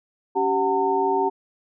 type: tone cluster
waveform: sine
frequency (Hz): 281.7 / 387.4 / 742 / 900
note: C#4 / G4 / F#5 / A5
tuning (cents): +28 / -20 / +5 / +39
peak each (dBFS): -30 / -22 / -27 / -22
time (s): 0.35-1.3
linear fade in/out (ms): 20
effects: none